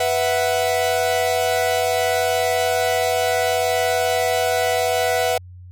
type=chord; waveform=45% pulse; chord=B suspended fourth; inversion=none; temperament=equal; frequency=493.9 / 659.3 / 740 Hz; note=B4 / E5 / F#5; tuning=0 / 0 / 0 cents; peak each=-22 dBFS; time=0-5.38 s; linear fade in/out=5 ms; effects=added 90 Hz sine -37 dBFS peak until 5.71 s